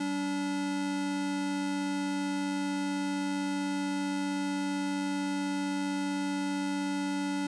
square tone pair together, 191.8 / 287.4 Hz, G3 / D4, -37 / -37 cents, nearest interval perfect fifth, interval 700 cents, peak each -38 / -31 dBFS, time 0-7.47 s, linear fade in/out 5 ms, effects resampled to 22050 Hz + 10-bit

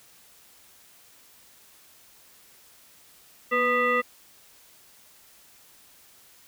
sine tone with frequency modulation, 1232 Hz, D#6, 17 cents flat, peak -20 dBFS, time 3.51-4.02 s, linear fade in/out 20 ms, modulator 737 Hz, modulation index 1.4, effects white hiss -55 dBFS RMS until 6.47 s

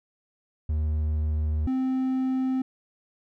triangle tone pair in turn, 76.7 / 260.5 Hz, D#2 / C4, -24 / -7 cents, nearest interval octave + major sixth, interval 2117 cents, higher second, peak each -21 dBFS, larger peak neither, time 0.69-1.67 / 1.67-2.62 s, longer first, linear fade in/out 5 ms, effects none

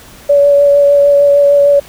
sine tone with vibrato, 570 Hz, C#5, 48 cents sharp, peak -4 dBFS, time 0.29-1.8 s, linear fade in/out 10 ms, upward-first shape triangle, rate 6.6 Hz, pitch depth 16 cents each way, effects pink hiss -37 dBFS RMS until 1.88 s

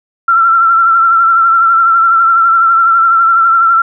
sine tone with vibrato, 1351 Hz, E6, 42 cents sharp, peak -5 dBFS, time 0.28-3.82 s, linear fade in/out 5 ms, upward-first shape sine, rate 12 Hz, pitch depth 41 cents each way, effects none

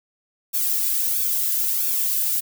violet noise with flanger, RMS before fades -22 dBFS, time 0.53-2.41 s, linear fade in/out 20 ms, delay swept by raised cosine 0.98 to 2.18 ms, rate 1.5 Hz, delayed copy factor -0.9, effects none

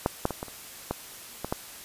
clicks, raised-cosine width 1 ms, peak -8 / -9 / -17 / -18 / -29 / -13 / -16 / -12 dBFS, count 8, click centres 0.061 / 0.254 / 0.307 / 0.429 / 0.483 / 0.91 / 1.446 / 1.525 s, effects white hiss -44 dBFS RMS until 1.84 s + resampled to 32000 Hz

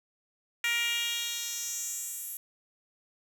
10% pulse tone with high-pass filter sweep, 470.5 Hz, A#4, 16 cents sharp, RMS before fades -33 dBFS, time 0.64-2.37 s, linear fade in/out 2 ms, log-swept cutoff 2100 to 11000 Hz, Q 2.3, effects none

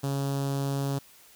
sawtooth tone with notch filter, 138.6 Hz, C#3, in tune, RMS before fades -29 dBFS, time 0.03-0.99 s, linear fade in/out 10 ms, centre 2100 Hz, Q 0.83, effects white hiss -55 dBFS RMS until 1.35 s

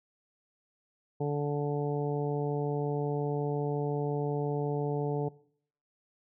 harmonic tone, 145.6 Hz, D3, 15 cents flat, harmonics 1 / 2 / 3 / 4 / 5 / 6, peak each -31 / -37 / -32 / -42 / -40 / -43 dBFS, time 1.2-5.29 s, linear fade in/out 10 ms, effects noise-tail reverb RT60 0.6 s tail -21 dB re dry

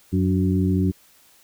harmonic tone with a mistuned harmonic, 92.5 Hz, F#2, in tune, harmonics 1 / 2 / 3 / 4, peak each -21 / -21 / -24 / -29 dBFS, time 0.12-0.92 s, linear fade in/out 20 ms, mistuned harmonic 3, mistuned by +47 cents, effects white hiss -55 dBFS RMS until 1.43 s

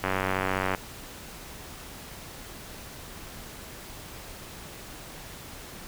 click train, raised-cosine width 0.5 ms, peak -11 dBFS, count 68, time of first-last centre 0.04-0.748 s, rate 94.6 Hz, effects pink hiss -43 dBFS RMS until 5.87 s

